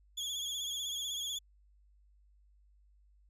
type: tone with vibrato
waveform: 30% pulse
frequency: 3359 Hz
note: G#7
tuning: 19 cents sharp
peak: -33 dBFS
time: 0.17-1.39 s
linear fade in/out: 10 ms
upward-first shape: triangle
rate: 16 Hz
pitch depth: 76 cents each way
effects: added 50 Hz sine -62 dBFS peak until 3.29 s + resampled to 32000 Hz